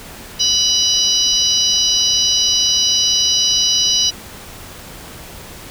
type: harmonic tone with a mistuned harmonic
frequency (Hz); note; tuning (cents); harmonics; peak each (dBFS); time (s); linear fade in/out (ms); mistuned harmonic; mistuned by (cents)
987.8; B5; 0; 3 / 4 / 5 / 6; -18 / -18 / -18 / -18; 0.39-4.11; 20; 6; -39
effects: pink hiss -35 dBFS RMS until 5.7 s